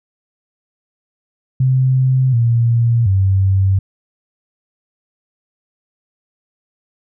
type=tone with pitch steps; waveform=sine; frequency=130.2 / 117.2 / 96.2 Hz; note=C3 / A#2 / G2; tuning=-8 / +10 / -32 cents; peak=-10 dBFS; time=1.6-3.79 s; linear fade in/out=5 ms; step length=730 ms; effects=none